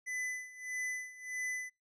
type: tone with tremolo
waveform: square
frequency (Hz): 2005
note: B6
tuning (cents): +26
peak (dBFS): -35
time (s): 0.06-1.7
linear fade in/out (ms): 20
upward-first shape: sine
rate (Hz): 1.6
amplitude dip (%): 85
effects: noise-tail reverb RT60 0.2 s tail -25 dB re dry + resampled to 22050 Hz